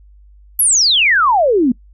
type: exponential sweep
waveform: sine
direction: down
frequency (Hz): 11890 to 230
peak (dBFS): -9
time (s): 0.59-1.72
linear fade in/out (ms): 5
effects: noise-tail reverb RT60 0.1 s tail -22 dB re dry + added 50 Hz sine -41 dBFS peak until 1.93 s

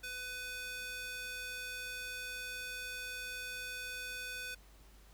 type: tone with high-pass filter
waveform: square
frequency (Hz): 500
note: B4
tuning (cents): +21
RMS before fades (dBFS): -43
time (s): 0.03-4.55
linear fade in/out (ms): 10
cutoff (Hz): 1800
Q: 1.5
effects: added 50 Hz sine -58 dBFS peak until 5.13 s + pink hiss -64 dBFS RMS until 5.13 s

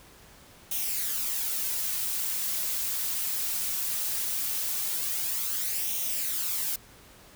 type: noise with flanger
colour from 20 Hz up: blue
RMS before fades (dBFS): -30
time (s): 0.71-6.76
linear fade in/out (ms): 5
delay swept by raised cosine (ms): 0.32 to 5.62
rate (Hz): 0.19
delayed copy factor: +0.55
effects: pink hiss -53 dBFS RMS until 7.35 s

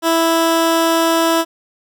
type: tone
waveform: 15% pulse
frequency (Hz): 329.6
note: E4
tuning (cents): 0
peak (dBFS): -6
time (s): 0.02-1.45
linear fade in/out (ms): 50
effects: none

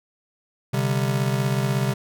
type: chord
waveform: square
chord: C suspended second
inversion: none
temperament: just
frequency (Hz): 130.81 / 147.16 / 196.22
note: C3 / D3 / G3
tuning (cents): 0 / +4 / +2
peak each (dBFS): -23 / -28 / -28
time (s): 0.73-1.94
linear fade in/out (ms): 10
effects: none

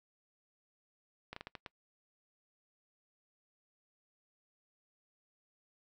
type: slowing click train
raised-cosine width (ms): 0.3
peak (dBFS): -27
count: 6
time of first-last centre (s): 1.33-1.662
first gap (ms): 34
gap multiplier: 1.34
effects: noise-tail reverb RT60 0.1 s tail -24 dB re dry

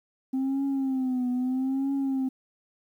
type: tone with vibrato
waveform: sine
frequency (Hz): 261.6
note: C4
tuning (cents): 0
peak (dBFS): -22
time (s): 0.33-2.29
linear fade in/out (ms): 10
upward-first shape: triangle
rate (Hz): 0.78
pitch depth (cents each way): 100
effects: tanh soft clip ceiling -23 dBFS + 10-bit

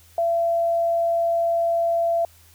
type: tone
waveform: sine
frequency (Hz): 675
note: E5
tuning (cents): +41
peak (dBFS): -18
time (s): 0.18-2.25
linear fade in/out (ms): 2
effects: added 83 Hz sine -53 dBFS peak until 2.54 s + white hiss -54 dBFS RMS until 2.54 s

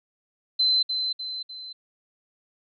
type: tone with echo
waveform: sine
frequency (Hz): 4063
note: B7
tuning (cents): +48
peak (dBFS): -18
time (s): 0.59-0.83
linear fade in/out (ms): 10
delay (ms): 300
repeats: 3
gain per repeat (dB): -6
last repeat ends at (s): 1.73
effects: none

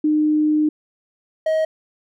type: tone pair in turn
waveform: sine / triangle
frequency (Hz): 304.5 / 632.7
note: D#4 / D#5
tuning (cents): -37 / +29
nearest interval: octave + minor second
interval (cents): 1266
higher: second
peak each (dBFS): -14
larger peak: neither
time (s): 0.04-0.69 / 1.46-1.65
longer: first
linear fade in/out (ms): 5
effects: none

